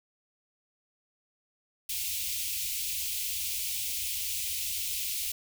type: band-stop noise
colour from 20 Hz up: white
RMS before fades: -33 dBFS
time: 1.89-5.32 s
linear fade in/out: 5 ms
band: 100 to 2300 Hz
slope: 48 dB/octave
effects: none